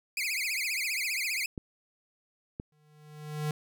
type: tone with vibrato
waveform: sawtooth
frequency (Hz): 2303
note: D7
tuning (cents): -34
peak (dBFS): -26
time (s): 0.17-1.46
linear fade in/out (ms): 2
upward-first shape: triangle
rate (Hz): 15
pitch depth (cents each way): 240
type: clicks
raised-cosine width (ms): 3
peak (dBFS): -23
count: 2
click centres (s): 1.578 / 2.599
type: tone with exponential growth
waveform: square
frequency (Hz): 151.1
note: D3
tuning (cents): +50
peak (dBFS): -28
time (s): 2.72-3.51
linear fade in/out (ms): 2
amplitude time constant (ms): 170
effects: none